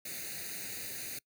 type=noise with comb filter; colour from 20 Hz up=white; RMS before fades=-41 dBFS; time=0.05-1.19 s; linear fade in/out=5 ms; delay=0.46 ms; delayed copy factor=+0.9; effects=noise-tail reverb RT60 0.1 s tail -24 dB re dry + high-pass 80 Hz 12 dB/octave